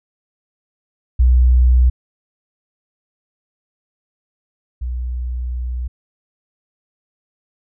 sine tone pair in turn, 62.1 / 61.53 Hz, B1 / B1, +10 / -6 cents, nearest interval unison, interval 16 cents, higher first, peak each -8 / -20 dBFS, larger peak first, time 1.19-1.9 / 4.81-5.88 s, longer second, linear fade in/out 10 ms, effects none

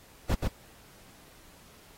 brown noise with echo, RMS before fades -23 dBFS, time 0.29-0.35 s, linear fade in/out 10 ms, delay 130 ms, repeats 1, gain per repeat -3 dB, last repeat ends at 0.48 s, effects pink hiss -56 dBFS RMS until 1.97 s + AAC 48 kbps

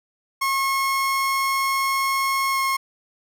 30% pulse tone with pitch glide, 1085 to 1078.1 Hz, C#6 to C#6, -37 to -49 cents, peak -17 dBFS, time 0.41-2.77 s, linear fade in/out 10 ms, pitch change -12 cents, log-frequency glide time 2.51-2.59 s, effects none

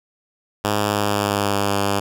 5% pulse tone with pitch glide, 103.83 to 99.95 Hz, G#2 to G2, 0 to +34 cents, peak -7 dBFS, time 0.64-2 s, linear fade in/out 10 ms, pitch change -66 cents, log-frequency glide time 0.81-1.81 s, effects none

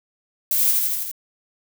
violet noise with echo, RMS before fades -20 dBFS, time 0.51-0.71 s, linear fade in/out 2 ms, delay 81 ms, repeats 5, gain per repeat -2 dB, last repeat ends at 1.115 s, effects none

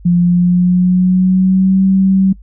sine tone with pitch glide, 174.61 to 191.52 Hz, F3 to G3, 0 to -40 cents, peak -7 dBFS, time 0.05-2.33 s, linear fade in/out 10 ms, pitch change +160 cents, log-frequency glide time 0.19-1.83 s, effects noise-tail reverb RT60 0.1 s tail -24 dB re dry + added 50 Hz sine -34 dBFS peak until 2.42 s

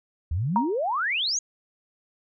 sine exponential sweep, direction up, 72.4 to 6810 Hz, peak -23 dBFS, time 0.31-1.39 s, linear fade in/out 5 ms
sine tone with exponential decay, 939 Hz, A#5, 12 cents sharp, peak -16 dBFS, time 0.56-0.78 s, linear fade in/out 1 ms, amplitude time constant 47 ms
effects none

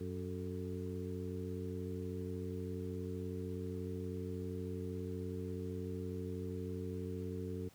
harmonic tone with a mistuned harmonic, 92.5 Hz, F#2, in tune, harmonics 1 / 2 / 3 / 4 / 5, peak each -42 / -45 / -47 / -47 / -46 dBFS, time 0-7.69 s, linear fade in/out 10 ms, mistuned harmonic 5, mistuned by -61 cents, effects pink hiss -64 dBFS RMS until 7.74 s + high-pass 60 Hz 12 dB/octave

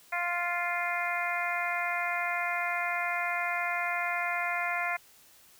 harmonic tone, 349.2 Hz, F4, in tune, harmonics 2 / 3 / 4 / 5 / 6 / 7, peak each -34 / -37 / -36 / -37 / -33 / -38 dBFS, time 0.12-4.97 s, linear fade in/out 10 ms, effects white hiss -58 dBFS RMS until 5.59 s

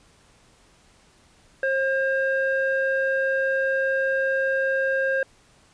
square tone with low-pass filter, 535 Hz, C5, 38 cents sharp, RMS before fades -23 dBFS, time 1.63-5.23 s, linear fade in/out 2 ms, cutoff 1500 Hz, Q 3.7, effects pink hiss -57 dBFS RMS until 5.73 s + resampled to 22050 Hz

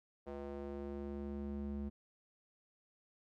square tone with band-pass filter sweep, 70.5 Hz, C#2, 30 cents sharp, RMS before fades -43 dBFS, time 0.26-1.9 s, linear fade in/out 20 ms, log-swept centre 520 to 190 Hz, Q 1.5, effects none

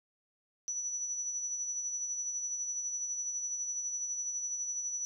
sine tone with tremolo, 5920 Hz, F#8, in tune, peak -32 dBFS, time 0.68-5.05 s, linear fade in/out 0 ms, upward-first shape sine, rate 12 Hz, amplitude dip 40%, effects none

